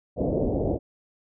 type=low-pass noise; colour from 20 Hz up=white; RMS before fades=-25 dBFS; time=0.16-0.79 s; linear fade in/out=50 ms; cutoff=630 Hz; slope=48 dB/octave; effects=none